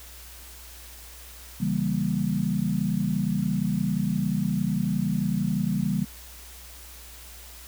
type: chord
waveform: sine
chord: C# diminished seventh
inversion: none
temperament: equal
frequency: 138.59 / 164.81 / 196 / 233.1 Hz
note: C#3 / E3 / G3 / Bb3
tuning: 0 / 0 / 0 / 0 cents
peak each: -31 / -28 / -26 / -30 dBFS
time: 1.6-6.05 s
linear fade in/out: 10 ms
effects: added 60 Hz sine -46 dBFS peak until 7.67 s + white hiss -46 dBFS RMS until 7.67 s